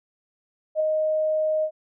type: tone with ADSR envelope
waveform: sine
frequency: 622.3 Hz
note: D#5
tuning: in tune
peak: -17 dBFS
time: 0.75-1.71 s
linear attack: 52 ms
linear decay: 3 ms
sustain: -3 dB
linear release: 73 ms
effects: none